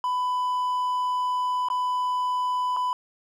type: tone with dropouts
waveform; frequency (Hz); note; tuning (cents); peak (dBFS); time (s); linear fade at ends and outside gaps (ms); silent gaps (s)
triangle; 998; B5; +18; -21; 0.04-2.93; 1; 1.686-1.701 / 2.765-2.769
effects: none